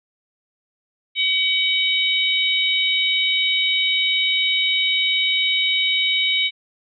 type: harmonic tone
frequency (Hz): 757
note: F#5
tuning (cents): +39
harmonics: 3 / 4 / 5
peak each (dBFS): -21 / -21 / -21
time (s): 1.15-6.51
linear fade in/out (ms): 50
effects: none